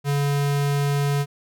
square tone, 142.4 Hz, C#3, 47 cents sharp, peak -20 dBFS, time 0.04-1.26 s, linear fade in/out 50 ms, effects none

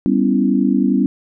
sine chord, C# half-diminished seventh, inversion second, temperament equal, 196 / 246.9 / 277.2 / 329.6 Hz, G3 / B3 / C#4 / E4, 0 / 0 / 0 / 0 cents, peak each -17 / -17 / -17 / -22 dBFS, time 0.06-1.06 s, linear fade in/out 0 ms, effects none

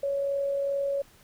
sine tone with amplitude modulation, 558 Hz, C#5, 11 cents sharp, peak -24 dBFS, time 0.03-1.02 s, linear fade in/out 5 ms, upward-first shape sine, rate 42.5 Hz, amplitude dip 25%, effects pink hiss -57 dBFS RMS until 1.23 s

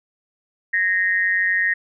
sine tone with amplitude modulation, 1857 Hz, A#6, 7 cents flat, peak -13 dBFS, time 0.73-1.74 s, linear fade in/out 10 ms, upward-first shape sine, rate 188 Hz, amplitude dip 75%, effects none

